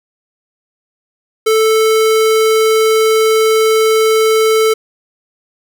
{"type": "tone", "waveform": "square", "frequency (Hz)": 440, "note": "A4", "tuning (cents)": 0, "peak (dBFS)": -9, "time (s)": [1.46, 4.74], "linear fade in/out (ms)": 10, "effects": []}